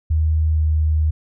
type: tone with pitch glide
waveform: sine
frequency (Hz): 78.5 to 77.64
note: D#2 to D#2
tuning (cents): +16 to -3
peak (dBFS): -14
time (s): 0.1-1.11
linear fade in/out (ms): 10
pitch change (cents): -19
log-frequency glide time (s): 0.53-0.61
effects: none